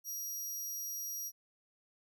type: tone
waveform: 20% pulse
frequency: 5730 Hz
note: F8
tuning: 44 cents sharp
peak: -33 dBFS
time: 0.04-1.32 s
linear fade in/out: 50 ms
effects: none

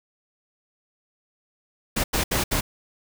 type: noise bursts at uneven times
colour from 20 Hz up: pink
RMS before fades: -23 dBFS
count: 4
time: 1.96-2.04 / 2.13-2.24 / 2.31-2.44 / 2.51-2.61 s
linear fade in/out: 10 ms
effects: none

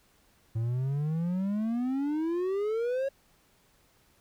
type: exponential sweep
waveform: triangle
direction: up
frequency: 110 to 554.4 Hz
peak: -25 dBFS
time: 0.55-3.09 s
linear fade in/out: 10 ms
effects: pink hiss -65 dBFS RMS until 4.2 s

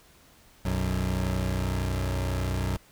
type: tone pair together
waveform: 25% pulse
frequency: 61.8 / 92.5 Hz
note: B1 / F#2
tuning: +2 / 0 cents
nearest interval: perfect fifth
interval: 698 cents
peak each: -25 / -25 dBFS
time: 0.65-2.77 s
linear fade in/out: 5 ms
effects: pink hiss -57 dBFS RMS until 2.91 s

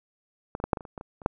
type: clicks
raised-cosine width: 1 ms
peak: -17 / -22 / -14 / -7 / -19 / -27 / -28 / -23 / -25 / -30 / -7 dBFS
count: 11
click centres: 0.551 / 0.601 / 0.64 / 0.732 / 0.772 / 0.808 / 0.852 / 0.978 / 1.011 / 1.218 / 1.261 s
effects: none

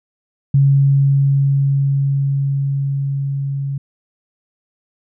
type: tone with level ramp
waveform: sine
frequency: 138.59 Hz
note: C#3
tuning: in tune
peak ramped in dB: -8 to -19 dBFS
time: 0.54-3.78 s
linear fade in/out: 5 ms
effects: none

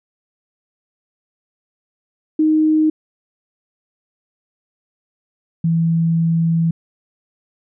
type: tone pair in turn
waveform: sine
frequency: 311.1 / 165.2 Hz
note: D#4 / E3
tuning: 0 / +4 cents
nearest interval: major seventh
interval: 1096 cents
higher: first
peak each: -11 / -13 dBFS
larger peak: first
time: 2.39-2.9 / 5.64-6.71 s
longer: second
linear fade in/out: 5 ms
effects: none

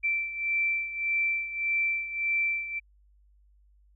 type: beating tone pair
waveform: sine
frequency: 2339 / 2340.7 Hz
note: D7 / D7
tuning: -8 / -6 cents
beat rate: 1.7 Hz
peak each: -27 / -32 dBFS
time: 0.03-2.8 s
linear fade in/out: 20 ms
effects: added 50 Hz sine -58 dBFS peak until 3.95 s

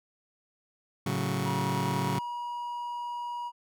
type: chord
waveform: sawtooth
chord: F# minor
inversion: first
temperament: just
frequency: 111 / 138.75 / 185 Hz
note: A2 / C#3 / F#3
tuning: +16 / +2 / 0 cents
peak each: -31 / -27 / -28 dBFS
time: 1.06-2.19 s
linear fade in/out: 5 ms
type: tone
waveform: triangle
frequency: 961 Hz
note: B5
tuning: 48 cents flat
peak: -31 dBFS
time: 1.43-3.52 s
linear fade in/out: 50 ms
effects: none

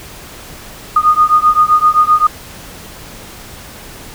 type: beating tone pair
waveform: sine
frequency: 1227 / 1234.7 Hz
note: D#6 / D#6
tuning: -25 / -14 cents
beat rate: 7.7 Hz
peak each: -10 dBFS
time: 0.96-2.27 s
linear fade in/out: 5 ms
effects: pink hiss -33 dBFS RMS until 4.14 s

